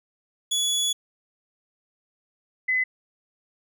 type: tone pair in turn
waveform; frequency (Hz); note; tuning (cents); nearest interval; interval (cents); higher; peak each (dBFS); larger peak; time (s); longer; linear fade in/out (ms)
25% pulse / sine; 3400 / 2022; G#7 / B6; +40 / +40; major sixth; 900; first; -18 / -20; first; 0.51-0.93 / 2.68-2.84; first; 10
effects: none